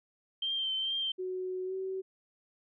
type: tone with vibrato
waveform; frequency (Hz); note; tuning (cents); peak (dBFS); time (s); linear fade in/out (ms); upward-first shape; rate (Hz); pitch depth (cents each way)
sine; 3136; G7; 0; -30; 0.42-1.12; 5; triangle; 2.3; 33
type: tone with pitch glide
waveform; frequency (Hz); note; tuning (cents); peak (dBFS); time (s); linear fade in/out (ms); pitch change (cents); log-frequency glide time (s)
sine; 370 to 379.7; F#4 to F#4; 0 to +45; -33; 1.18-2.02; 20; +45; 1.65-1.74
effects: none